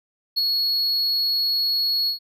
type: tone with ADSR envelope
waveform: triangle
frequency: 4345 Hz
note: C#8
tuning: 35 cents flat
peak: -15 dBFS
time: 0.36-2.19 s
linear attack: 22 ms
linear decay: 8 ms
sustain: -3 dB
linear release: 110 ms
effects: none